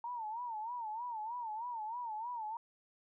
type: tone with vibrato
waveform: sine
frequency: 915 Hz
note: A#5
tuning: 32 cents flat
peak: -38 dBFS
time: 0.04-2.57 s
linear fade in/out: 2 ms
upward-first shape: sine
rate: 3.2 Hz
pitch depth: 130 cents each way
effects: none